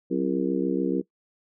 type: harmonic tone with a mistuned harmonic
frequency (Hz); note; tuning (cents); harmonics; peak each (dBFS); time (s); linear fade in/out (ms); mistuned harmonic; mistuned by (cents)
66.9; C2; +39; 3 / 4 / 5 / 6 / 7; -29 / -27 / -27 / -32 / -31; 0.1-1.02; 20; 3; -120
effects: noise-tail reverb RT60 0.1 s tail -19 dB re dry